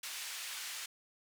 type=band-pass noise; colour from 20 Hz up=pink; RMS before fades=-43 dBFS; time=0.03-0.86 s; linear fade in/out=5 ms; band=2000 to 12000 Hz; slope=12 dB/octave; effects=none